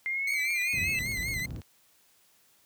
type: linear sweep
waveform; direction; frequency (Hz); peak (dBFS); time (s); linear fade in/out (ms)
sine; up; 2093 to 2637; -28; 0.06-0.99; 0
type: tone with vibrato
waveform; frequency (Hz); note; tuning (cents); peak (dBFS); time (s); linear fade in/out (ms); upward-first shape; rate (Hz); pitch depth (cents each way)
40% pulse; 2083; C7; -8; -30; 0.27-1.46; 5; triangle; 5.1; 95
type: click train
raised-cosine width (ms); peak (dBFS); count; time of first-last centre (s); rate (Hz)
0.2; -33; 24; 0.34-1.618; 18
type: low-pass noise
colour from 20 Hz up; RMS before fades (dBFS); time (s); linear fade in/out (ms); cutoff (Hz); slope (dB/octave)
white; -36; 0.73-1.61; 10; 120; 12
effects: white hiss -64 dBFS RMS until 2.65 s + high-pass 60 Hz 12 dB/octave